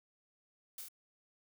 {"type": "noise with echo", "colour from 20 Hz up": "blue", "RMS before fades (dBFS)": -45, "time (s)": [0.78, 0.81], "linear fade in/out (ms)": 2, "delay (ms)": 25, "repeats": 3, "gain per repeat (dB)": -2, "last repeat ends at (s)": 0.885, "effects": []}